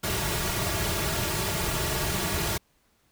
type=noise with comb filter; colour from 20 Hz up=pink; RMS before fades=-28 dBFS; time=0.03-2.58 s; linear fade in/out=10 ms; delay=3.9 ms; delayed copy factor=-0.7; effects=pink hiss -67 dBFS RMS until 3.11 s